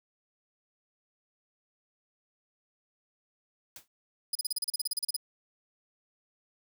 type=noise with exponential decay; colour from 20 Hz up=white; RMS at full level=-42 dBFS; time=3.76-3.88 s; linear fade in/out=2 ms; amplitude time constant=24 ms
type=tone bursts; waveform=20% pulse; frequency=4978 Hz; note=D#8; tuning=in tune; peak=-22 dBFS; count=15; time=4.33-5.165 s; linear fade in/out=5 ms; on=23 ms; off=35 ms
effects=none